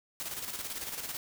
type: noise with tremolo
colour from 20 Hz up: white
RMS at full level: -37 dBFS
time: 0.2-1.17 s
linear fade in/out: 0 ms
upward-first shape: square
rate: 18 Hz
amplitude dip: 50%
effects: none